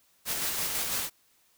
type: noise with tremolo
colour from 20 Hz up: white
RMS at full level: -30 dBFS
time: 0.25-1.1 s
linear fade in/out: 50 ms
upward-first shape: square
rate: 6 Hz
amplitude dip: 25%
effects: white hiss -66 dBFS RMS until 1.57 s